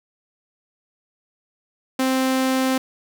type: tone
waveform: sawtooth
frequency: 261.6 Hz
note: C4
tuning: in tune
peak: -14 dBFS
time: 1.99-2.78 s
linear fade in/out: 5 ms
effects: none